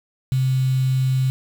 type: tone with quantisation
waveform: sine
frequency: 130.81 Hz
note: C3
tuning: in tune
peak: -16 dBFS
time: 0.32-1.3 s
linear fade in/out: 0 ms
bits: 6
effects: none